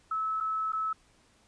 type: tone with dropouts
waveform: sine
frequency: 1300 Hz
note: E6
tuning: 24 cents flat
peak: -28 dBFS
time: 0.11-0.93 s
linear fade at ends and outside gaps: 5 ms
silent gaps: 0.403-0.407 / 0.722-0.731 s
effects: pink hiss -64 dBFS RMS until 1.47 s + resampled to 22050 Hz